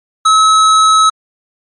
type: tone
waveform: square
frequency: 1289 Hz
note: E6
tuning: 39 cents flat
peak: -6 dBFS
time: 0.25-1.1 s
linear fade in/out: 10 ms
effects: MP3 48 kbps